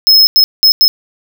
square tone bursts at uneven times, 5170 Hz, E8, 34 cents flat, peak -4 dBFS, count 4, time 0.07-0.27 / 0.36-0.44 / 0.63-0.72 / 0.81-0.88 s, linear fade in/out 0 ms, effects none

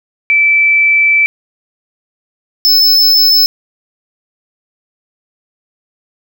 sine / square tone pair in turn, 2320 / 5251 Hz, D7 / E8, -22 / -8 cents, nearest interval octave + major second, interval 1414 cents, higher second, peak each -6 dBFS, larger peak neither, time 0.3-1.26 / 2.65-3.46 s, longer first, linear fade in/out 0 ms, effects none

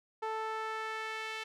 sawtooth tone with band-pass filter sweep, 440 Hz, A4, in tune, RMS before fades -38 dBFS, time 0.22-1.44 s, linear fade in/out 10 ms, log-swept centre 910 to 2600 Hz, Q 1.4, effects none

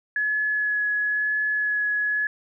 sine tone with vibrato, 1696 Hz, G#6, 36 cents sharp, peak -21 dBFS, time 0.16-2.27 s, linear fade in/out 2 ms, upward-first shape sine, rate 1 Hz, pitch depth 11 cents each way, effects none

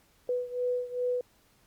sine beating tone pair, 493.9 / 496.4 Hz, B4 / B4, 0 / +9 cents, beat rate 2.5 Hz, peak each -30 / -33 dBFS, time 0.29-1.21 s, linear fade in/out 2 ms, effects pink hiss -65 dBFS RMS until 1.66 s + Opus 48 kbps

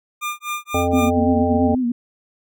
25% pulse tone with tremolo, 1202 Hz, D6, 40 cents sharp, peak -18 dBFS, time 0.21-1.11 s, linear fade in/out 20 ms, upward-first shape sine, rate 4 Hz, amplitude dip 100%
harmonic tone, 87.31 Hz, F2, in tune, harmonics 1 / 3 / 5 / 7 / 9, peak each -23 / -23 / -23 / -23 / -23 dBFS, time 0.74-1.75 s, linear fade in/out 5 ms
sine tone with vibrato, 246.9 Hz, B3, in tune, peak -17 dBFS, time 0.93-1.92 s, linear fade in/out 5 ms, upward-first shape sine, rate 6.1 Hz, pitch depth 80 cents each way
effects none

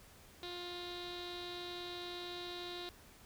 sawtooth tone with low-pass filter, 352.7 Hz, F4, 17 cents sharp, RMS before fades -45 dBFS, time 0.43-2.89 s, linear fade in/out 0 ms, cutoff 3900 Hz, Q 8.3, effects added 77 Hz sine -69 dBFS peak until 3.25 s + pink hiss -60 dBFS RMS until 3.25 s

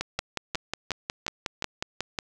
two click trains, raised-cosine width 0.2 ms, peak -12 / -11 dBFS, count 5 / 13, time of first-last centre 0.19-1.624 / 0.01-2.188 s, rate 2.79 / 5.51 Hz, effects none

